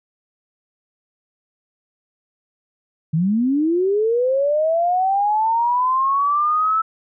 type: linear sweep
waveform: sine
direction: up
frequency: 149.9 to 1320 Hz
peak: -15 dBFS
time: 3.13-6.82 s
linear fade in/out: 10 ms
effects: none